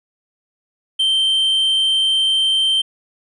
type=tone; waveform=triangle; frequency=3126 Hz; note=G7; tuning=6 cents flat; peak=-12 dBFS; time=0.99-2.82 s; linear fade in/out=10 ms; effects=resampled to 24000 Hz